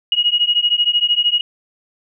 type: beating tone pair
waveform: sine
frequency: 2885 / 2898 Hz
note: F#7 / F#7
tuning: -44 / -37 cents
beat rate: 13 Hz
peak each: -16 dBFS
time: 0.12-1.41 s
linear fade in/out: 2 ms
effects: none

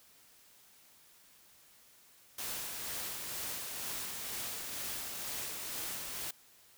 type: noise with tremolo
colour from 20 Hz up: white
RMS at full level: -39 dBFS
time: 2.38-6.31 s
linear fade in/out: 5 ms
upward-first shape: sine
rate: 2.1 Hz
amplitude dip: 30%
effects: white hiss -62 dBFS RMS until 6.77 s

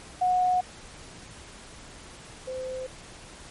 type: tone pair in turn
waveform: sine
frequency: 730 / 516.2 Hz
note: F#5 / C5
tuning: -24 / -23 cents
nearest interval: tritone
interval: 599 cents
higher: first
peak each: -20 / -31 dBFS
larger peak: first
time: 0.21-0.61 / 2.47-2.87 s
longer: neither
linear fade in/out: 10 ms
effects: pink hiss -46 dBFS RMS until 3.5 s + MP3 48 kbps

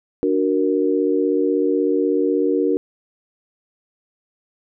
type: chord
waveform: sine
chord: D augmented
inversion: none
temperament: equal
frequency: 293.7 / 370 / 466.2 Hz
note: D4 / F#4 / A#4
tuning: 0 / 0 / 0 cents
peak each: -20 dBFS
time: 0.23-2.77 s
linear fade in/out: 0 ms
effects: none

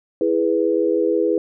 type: chord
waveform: sine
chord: E major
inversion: none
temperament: equal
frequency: 329.6 / 415.3 / 493.9 Hz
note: E4 / G#4 / B4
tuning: 0 / 0 / 0 cents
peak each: -20 dBFS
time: 0.21-1.38 s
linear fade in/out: 2 ms
effects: none

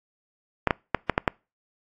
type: clicks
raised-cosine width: 0.5 ms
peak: -4 dBFS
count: 6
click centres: 0.673 / 0.708 / 0.947 / 1.097 / 1.179 / 1.278 s
effects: noise-tail reverb RT60 0.3 s tail -26 dB re dry + AAC 48 kbps

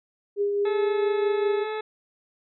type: tone with tremolo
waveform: sine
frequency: 406 Hz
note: G#4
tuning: 39 cents flat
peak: -20 dBFS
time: 0.36-1.66 s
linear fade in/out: 50 ms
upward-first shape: triangle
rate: 4.7 Hz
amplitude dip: 35%
type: harmonic tone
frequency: 431.4 Hz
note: A4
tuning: 34 cents flat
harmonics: 1 / 2 / 3 / 4 / 5 / 6 / 8 / 9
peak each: -29 / -35 / -39 / -41 / -43 / -45 / -47 / -48 dBFS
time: 0.65-1.81 s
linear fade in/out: 5 ms
effects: none

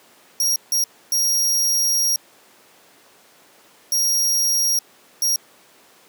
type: tone bursts at uneven times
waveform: sawtooth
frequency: 5630 Hz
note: F8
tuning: 13 cents sharp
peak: -14 dBFS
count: 5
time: 0.4-0.56 / 0.72-0.84 / 1.12-2.16 / 3.92-4.79 / 5.22-5.36 s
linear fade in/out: 2 ms
effects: pink hiss -51 dBFS RMS until 6.08 s + high-pass 300 Hz 12 dB/octave

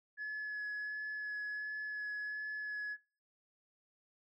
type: tone with vibrato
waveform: sine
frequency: 1701 Hz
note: G#6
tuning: 41 cents sharp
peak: -36 dBFS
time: 0.17-2.97 s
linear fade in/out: 50 ms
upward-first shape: sine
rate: 1.4 Hz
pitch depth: 11 cents each way
effects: noise-tail reverb RT60 0.4 s tail -24 dB re dry + tanh soft clip ceiling -36 dBFS

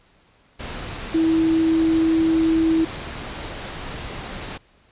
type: tone in noise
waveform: sine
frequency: 324.1 Hz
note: E4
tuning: 29 cents flat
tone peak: -15 dBFS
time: 1.14-2.85 s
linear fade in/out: 10 ms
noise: pink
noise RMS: -32 dBFS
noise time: 0.59-4.58 s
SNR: +14 dB
effects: pink hiss -57 dBFS RMS until 4.91 s + resampled to 8000 Hz

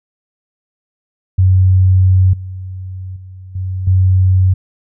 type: tone with level steps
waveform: sine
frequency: 93.3 Hz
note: F#2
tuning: 15 cents sharp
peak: -6 / -23 / -30 / -17 / -7 dBFS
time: 1.38-4.54 s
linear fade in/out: 10 ms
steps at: 2.33 / 3.16 / 3.55 / 3.87 s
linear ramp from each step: 5 ms
effects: none

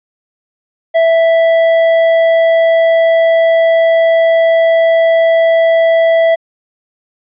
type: tone with tanh clipping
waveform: sine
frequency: 659.3 Hz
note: E5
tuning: in tune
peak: -8 dBFS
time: 0.94-6.36 s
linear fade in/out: 20 ms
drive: 9 dB
effects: resampled to 8000 Hz

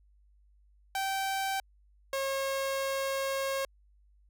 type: tone pair in turn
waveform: sawtooth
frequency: 776 / 542.4 Hz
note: G5 / C#5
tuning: -18 / -38 cents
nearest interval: tritone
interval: 620 cents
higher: first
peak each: -26 dBFS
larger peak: neither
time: 0.95-1.6 / 2.13-3.65 s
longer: second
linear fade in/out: 2 ms
effects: added 50 Hz sine -60 dBFS peak until 4.29 s

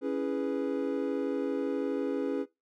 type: chord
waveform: triangle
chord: C# minor seventh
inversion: none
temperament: equal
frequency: 277.2 / 329.6 / 415.3 / 493.9 Hz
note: C#4 / E4 / G#4 / B4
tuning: 0 / 0 / 0 / 0 cents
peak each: -30 / -35 / -32 / -33 dBFS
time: 0.01-2.46 s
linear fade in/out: 50 ms
effects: noise-tail reverb RT60 0.2 s tail -19 dB re dry

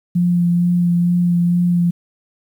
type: tone with vibrato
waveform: sine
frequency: 174.61 Hz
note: F3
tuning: in tune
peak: -12 dBFS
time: 0.15-1.91 s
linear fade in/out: 10 ms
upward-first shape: sine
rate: 2.2 Hz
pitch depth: 15 cents each way
effects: 8-bit

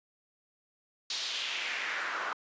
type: noise with band-pass filter sweep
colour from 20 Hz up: pink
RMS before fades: -35 dBFS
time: 1.1-2.33 s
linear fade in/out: 2 ms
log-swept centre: 4500 to 1200 Hz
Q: 2.3
effects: high-pass 300 Hz 12 dB/octave + resampled to 16000 Hz

